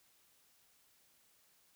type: silence
effects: white hiss -70 dBFS RMS until 1.75 s